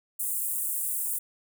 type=high-pass noise; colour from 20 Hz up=pink; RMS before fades=-30 dBFS; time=0.19-1.19 s; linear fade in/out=10 ms; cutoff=8400 Hz; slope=48 dB/octave; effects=none